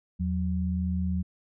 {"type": "tone pair together", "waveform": "sine", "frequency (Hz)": [81.5, 183.17], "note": ["E2", "F#3"], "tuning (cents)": [-19, -17], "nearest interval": "octave + major second", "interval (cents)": 1402, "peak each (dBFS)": -28, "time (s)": [0.19, 1.23], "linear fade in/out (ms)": 20, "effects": []}